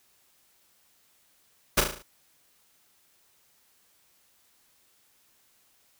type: noise with echo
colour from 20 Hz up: pink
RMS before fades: -20 dBFS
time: 1.77-1.81 s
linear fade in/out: 10 ms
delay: 36 ms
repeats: 6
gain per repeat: -5 dB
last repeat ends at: 2.026 s
effects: white hiss -65 dBFS RMS until 5.99 s